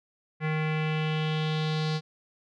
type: tone with low-pass filter sweep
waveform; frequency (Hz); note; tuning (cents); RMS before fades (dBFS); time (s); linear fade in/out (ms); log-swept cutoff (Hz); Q
square; 155.56; D#3; 0; -28; 0.4-2.01; 50; 2100 to 4500; 3.3
effects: none